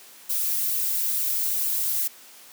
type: noise with flanger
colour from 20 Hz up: violet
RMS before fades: -25 dBFS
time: 0.29-2.08 s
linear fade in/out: 10 ms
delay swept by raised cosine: 0.68 to 4.78 ms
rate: 2.2 Hz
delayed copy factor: +0.6
effects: white hiss -48 dBFS RMS until 2.52 s + high-pass 200 Hz 12 dB/octave